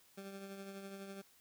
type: tone with tremolo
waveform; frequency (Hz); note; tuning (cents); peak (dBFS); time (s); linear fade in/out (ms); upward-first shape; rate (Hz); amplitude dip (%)
20% pulse; 196; G3; 0; -40; 0.17-1.22; 10; triangle; 12; 45
effects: white hiss -67 dBFS RMS until 1.4 s